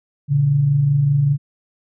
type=tone pair together; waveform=sine; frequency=118 / 143.15 Hz; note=A#2 / D3; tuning=+22 / -44 cents; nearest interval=minor third; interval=334 cents; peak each=-23 / -13 dBFS; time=0.28-1.38 s; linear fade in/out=50 ms; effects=none